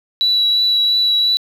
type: tone with vibrato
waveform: sine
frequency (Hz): 3928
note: B7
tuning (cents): -10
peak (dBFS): -11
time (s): 0.21-1.37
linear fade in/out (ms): 0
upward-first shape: triangle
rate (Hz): 2.9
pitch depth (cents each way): 14
effects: tanh soft clip ceiling -7 dBFS + 7-bit